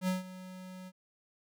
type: tone with ADSR envelope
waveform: square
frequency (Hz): 185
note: F#3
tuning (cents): 0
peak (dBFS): -28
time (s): 0.01-0.92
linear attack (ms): 68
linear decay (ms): 150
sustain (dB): -17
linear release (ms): 47
effects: none